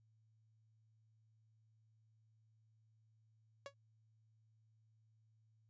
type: tone with exponential decay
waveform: sawtooth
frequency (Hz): 559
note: C#5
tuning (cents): +14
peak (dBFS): -40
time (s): 3.66-3.74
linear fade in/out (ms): 1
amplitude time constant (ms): 16
effects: added 110 Hz sine -70 dBFS peak until 5.69 s + resampled to 16000 Hz